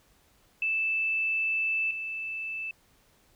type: tone pair in turn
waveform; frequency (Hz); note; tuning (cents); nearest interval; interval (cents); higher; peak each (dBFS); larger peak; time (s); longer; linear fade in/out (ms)
sine; 2637 / 2637; E7 / E7; 0 / 0; unison; 0; neither; -25 / -32; first; 0.62-1.91 / 1.91-2.71; first; 2
effects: pink hiss -64 dBFS RMS until 3.35 s